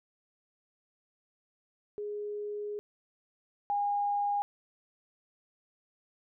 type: tone pair in turn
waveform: sine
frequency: 415.3 / 814.9 Hz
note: G#4 / G#5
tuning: 0 / -33 cents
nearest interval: octave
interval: 1167 cents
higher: second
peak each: -34 / -27 dBFS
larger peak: second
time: 1.98-2.79 / 3.7-4.42 s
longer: first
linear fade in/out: 0 ms
effects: none